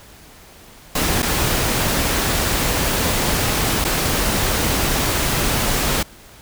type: noise with dropouts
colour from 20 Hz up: pink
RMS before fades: -19 dBFS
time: 0.95-6.03 s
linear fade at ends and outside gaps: 5 ms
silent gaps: 1.222-1.227 / 3.843-3.848 s
effects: pink hiss -44 dBFS RMS until 6.41 s